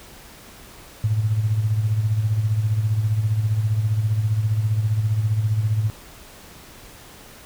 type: tone with tremolo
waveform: sine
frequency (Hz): 108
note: A2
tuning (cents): -32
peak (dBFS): -15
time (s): 1.04-5.9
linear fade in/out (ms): 0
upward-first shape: sine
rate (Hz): 15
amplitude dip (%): 60
effects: pink hiss -44 dBFS RMS until 7.45 s